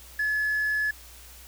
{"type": "tone with hard clipping", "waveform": "triangle", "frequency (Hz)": 1710, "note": "A6", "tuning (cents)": -50, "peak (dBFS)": -23, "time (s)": [0.19, 0.91], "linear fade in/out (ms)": 5, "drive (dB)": 2, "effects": ["added 60 Hz sine -49 dBFS peak until 1.47 s", "white hiss -49 dBFS RMS until 1.47 s"]}